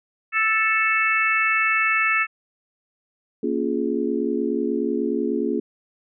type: harmonic tone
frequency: 440 Hz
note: A4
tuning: in tune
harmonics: 3 / 4 / 5 / 6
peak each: -23 / -23 / -23 / -23 dBFS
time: 0.32-2.27 s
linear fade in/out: 50 ms
type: chord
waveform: sine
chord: Bb minor seventh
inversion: none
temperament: just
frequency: 233.1 / 279.7 / 349.6 / 419.5 Hz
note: Bb3 / Db4 / F4 / Ab4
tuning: 0 / +16 / +2 / +17 cents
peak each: -26 dBFS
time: 3.43-5.6 s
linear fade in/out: 5 ms
effects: none